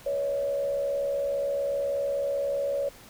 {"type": "tone with frequency modulation", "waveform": "sine", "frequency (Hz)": 563, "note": "C#5", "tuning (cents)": 27, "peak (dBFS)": -25, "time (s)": [0.06, 2.89], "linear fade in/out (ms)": 5, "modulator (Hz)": 68.2, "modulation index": 0.59, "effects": ["pink hiss -50 dBFS RMS until 3.09 s"]}